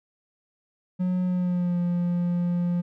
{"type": "tone with pitch glide", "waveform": "triangle", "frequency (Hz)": [182, 175.09], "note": ["F#3", "F3"], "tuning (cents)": [-28, 5], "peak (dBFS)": -20, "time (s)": [0.99, 2.82], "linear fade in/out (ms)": 20, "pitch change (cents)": -67, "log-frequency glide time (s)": [1.24, 1.79], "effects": []}